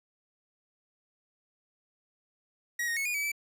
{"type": "tone with pitch steps", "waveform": "45% pulse", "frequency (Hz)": [1904, 1861, 2201, 2445, 2285, 2312], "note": ["A#6", "A#6", "C#7", "D#7", "D7", "D7"], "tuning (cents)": [36, -3, -13, -31, -48, -28], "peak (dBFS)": -29, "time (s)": [2.79, 3.318], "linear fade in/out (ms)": 5, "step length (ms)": 88, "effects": []}